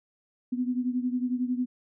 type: beating tone pair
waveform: sine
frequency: 246.9 / 257.9 Hz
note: B3 / C4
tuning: 0 / -25 cents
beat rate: 11 Hz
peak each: -27 / -31 dBFS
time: 0.52-1.66 s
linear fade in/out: 10 ms
effects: none